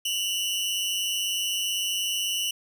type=tone pair together; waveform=sawtooth; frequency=2793 / 2984 Hz; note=F7 / F#7; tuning=-1 / +14 cents; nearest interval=minor second; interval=115 cents; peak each=-27 / -24 dBFS; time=0.05-2.51 s; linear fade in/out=5 ms; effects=none